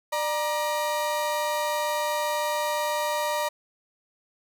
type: tone pair together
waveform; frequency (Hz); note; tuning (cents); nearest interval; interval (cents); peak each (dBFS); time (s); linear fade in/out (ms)
35% pulse; 597 / 945.7; D5 / A#5; +28 / +25; minor sixth; 797; -26; 0.12-3.49; 10
effects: none